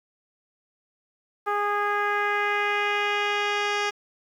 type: tone with low-pass filter sweep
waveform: 10% pulse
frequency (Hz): 411.4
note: G#4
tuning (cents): -16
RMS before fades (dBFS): -25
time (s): 1.46-3.91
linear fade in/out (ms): 20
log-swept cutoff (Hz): 1200 to 4600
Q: 1.7
effects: 9-bit